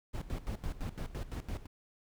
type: noise with tremolo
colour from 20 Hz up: brown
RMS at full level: -36 dBFS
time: 0.13-1.67 s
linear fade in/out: 20 ms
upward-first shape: square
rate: 5.9 Hz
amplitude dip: 80%
effects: none